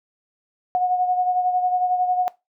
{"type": "beating tone pair", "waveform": "sine", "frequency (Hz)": [727, 738], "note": ["F#5", "F#5"], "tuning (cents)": [-31, -5], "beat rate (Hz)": 11, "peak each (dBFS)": [-18, -26], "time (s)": [0.75, 2.28], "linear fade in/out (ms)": 0, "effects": ["noise-tail reverb RT60 0.2 s tail -19 dB re dry"]}